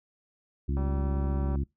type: harmonic tone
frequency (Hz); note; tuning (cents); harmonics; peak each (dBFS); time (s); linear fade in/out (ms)
69.3; C#2; 0; 1 / 2 / 3 / 4 / 5; -27 / -33 / -37 / -39 / -41; 0.68-1.64; 10
type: click train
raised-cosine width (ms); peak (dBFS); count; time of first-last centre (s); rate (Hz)
1; -28; 152; 0.77-1.556; 192
effects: noise-tail reverb RT60 0.2 s tail -25 dB re dry